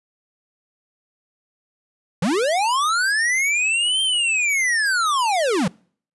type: linear two-way sweep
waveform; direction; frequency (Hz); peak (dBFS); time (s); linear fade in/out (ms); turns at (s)
square; up then down; 148.6 to 3171 to 148.6; -18; 2.22-5.68; 5; 4.02
effects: noise-tail reverb RT60 0.5 s tail -26 dB re dry + resampled to 24000 Hz